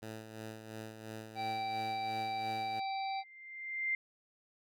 10% pulse tone with tremolo, 110 Hz, A2, in tune, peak -34 dBFS, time 0.02-2.8 s, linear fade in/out 10 ms, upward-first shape sine, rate 2.9 Hz, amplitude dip 55%
harmonic tone, 777 Hz, G5, 16 cents flat, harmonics 1 / 3 / 5 / 6, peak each -35 / -45 / -49 / -51 dBFS, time 1.35-3.24 s, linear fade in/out 50 ms
sine tone with exponential growth, 2093 Hz, C7, in tune, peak -29 dBFS, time 2.89-3.95 s, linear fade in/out 2 ms, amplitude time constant 230 ms
effects none

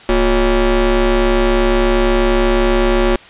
30% pulse ring-modulated tone, 197.1 Hz, G3, 10 cents sharp, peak -5 dBFS, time 0.09-3.16 s, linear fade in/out 2 ms, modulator 163 Hz, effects white hiss -39 dBFS RMS until 3.29 s + resampled to 8000 Hz

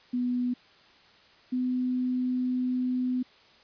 sine tone pair in turn, 246.9 / 252.2 Hz, B3 / B3, 0 / +36 cents, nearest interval unison, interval 36 cents, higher second, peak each -25 dBFS, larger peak neither, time 0.13-0.54 / 1.52-3.23 s, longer second, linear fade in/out 10 ms, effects white hiss -57 dBFS RMS until 3.63 s + resampled to 11025 Hz

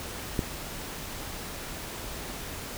click, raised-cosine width 3 ms, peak -12 dBFS, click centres 0.392 s, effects pink hiss -38 dBFS RMS until 2.77 s

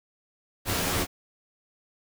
pink noise with comb filter, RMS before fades -27 dBFS, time 0.65-1.07 s, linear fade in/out 50 ms, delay 11 ms, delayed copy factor +0.65, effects none

